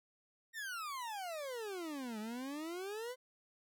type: exponential two-way sweep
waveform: 40% pulse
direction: down then up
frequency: 1881 to 209.1 to 518 Hz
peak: -40 dBFS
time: 0.53-3.16 s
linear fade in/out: 50 ms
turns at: 2.19 s
effects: none